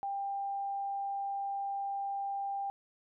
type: tone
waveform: sine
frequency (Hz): 794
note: G5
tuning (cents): +22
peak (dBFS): -33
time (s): 0.03-2.7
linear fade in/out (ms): 0
effects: none